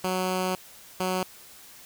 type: tone pair in turn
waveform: 10% pulse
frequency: 185 / 185 Hz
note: F#3 / F#3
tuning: 0 / 0 cents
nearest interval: unison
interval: 0 cents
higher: neither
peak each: -17 dBFS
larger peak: neither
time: 0.04-0.55 / 1-1.23 s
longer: first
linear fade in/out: 2 ms
effects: white hiss -49 dBFS RMS until 1.85 s